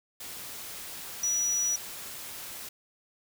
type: tone in noise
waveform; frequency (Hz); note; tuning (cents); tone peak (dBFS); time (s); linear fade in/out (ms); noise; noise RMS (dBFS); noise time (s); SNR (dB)
sine; 5850; F#8; -21; -25; 1.23-1.76; 5; white; -41; 0.2-2.69; +13
effects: none